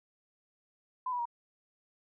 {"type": "tone with pitch steps", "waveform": "sine", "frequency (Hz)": [1012, 978.7, 946.4], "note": ["B5", "B5", "A#5"], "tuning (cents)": [42, -16, 26], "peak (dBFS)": -31, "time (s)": [1.06, 1.255], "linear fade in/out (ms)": 5, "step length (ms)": 65, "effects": []}